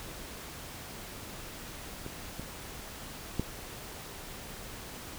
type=clicks; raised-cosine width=3 ms; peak=-27 / -26 / -16 dBFS; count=3; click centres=2.064 / 2.396 / 3.396 s; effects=pink hiss -44 dBFS RMS until 5.18 s